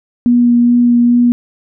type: tone with vibrato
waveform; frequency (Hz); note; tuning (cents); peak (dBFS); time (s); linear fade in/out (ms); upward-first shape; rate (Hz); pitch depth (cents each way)
sine; 240.5; B3; -46; -6; 0.26-1.32; 0; sine; 2.4; 11
effects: none